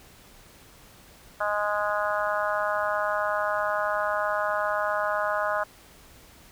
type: harmonic tone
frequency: 207.7 Hz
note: G#3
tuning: in tune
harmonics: 3 / 4 / 5 / 6 / 7 / 8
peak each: -28 / -33 / -31 / -31 / -31 / -37 dBFS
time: 1.4-5.64 s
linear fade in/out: 10 ms
effects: pink hiss -52 dBFS RMS until 6.51 s